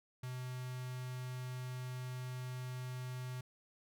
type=tone with notch filter; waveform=square; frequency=126.8 Hz; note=B2; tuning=46 cents sharp; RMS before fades=-43 dBFS; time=0.23-3.41 s; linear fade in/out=5 ms; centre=470 Hz; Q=1; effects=none